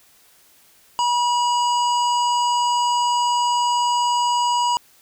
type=harmonic tone with a mistuned harmonic; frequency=968 Hz; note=B5; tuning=35 cents flat; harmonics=1 / 3 / 5 / 7 / 8; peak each=-17 / -27 / -31 / -34 / -35 dBFS; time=0.99-4.77 s; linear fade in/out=0 ms; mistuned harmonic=8; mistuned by=+15 cents; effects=white hiss -54 dBFS RMS until 5.01 s